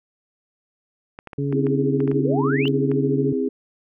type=clicks; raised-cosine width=0.5 ms; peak=-21 dBFS; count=10; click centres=1.189 / 1.273 / 1.332 / 1.526 / 1.668 / 2.004 / 2.077 / 2.115 / 2.655 / 2.916 s
type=harmonic tone; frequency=140.8 Hz; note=C#3; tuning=27 cents sharp; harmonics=1 / 2 / 3; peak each=-23 / -26 / -28 dBFS; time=1.38-3.33 s; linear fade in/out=5 ms
type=chord; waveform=sine; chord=C augmented; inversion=none; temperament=just; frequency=261.6 / 327 / 408.8 Hz; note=C4 / E4 / G#4; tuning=0 / -14 / -27 cents; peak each=-23 / -28 / -23 dBFS; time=1.52-3.49 s; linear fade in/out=10 ms
type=exponential sweep; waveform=sine; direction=up; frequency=258.1 to 3136 Hz; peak=-25 dBFS; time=2.13-2.68 s; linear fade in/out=0 ms
effects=none